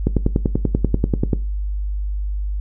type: click train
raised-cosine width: 3 ms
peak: -3 dBFS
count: 14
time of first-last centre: 0.07-1.332 s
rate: 10.3 Hz
effects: noise-tail reverb RT60 0.3 s tail -18 dB re dry + added 50 Hz sine -20 dBFS peak until 2.6 s